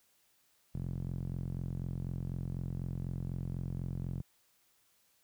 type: tone with band-pass filter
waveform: sawtooth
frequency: 44.05 Hz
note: F1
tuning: 16 cents sharp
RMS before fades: -38 dBFS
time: 0.74-4.22 s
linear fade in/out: 10 ms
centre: 140 Hz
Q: 2.1
effects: white hiss -71 dBFS RMS until 5.23 s